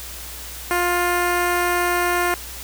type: tone with notch filter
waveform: 10% pulse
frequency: 352.4 Hz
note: F4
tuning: 16 cents sharp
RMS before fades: -20 dBFS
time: 0.71-2.34 s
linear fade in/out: 0 ms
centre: 5000 Hz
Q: 1.8
effects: added 60 Hz sine -38 dBFS peak until 2.63 s + white hiss -35 dBFS RMS until 2.63 s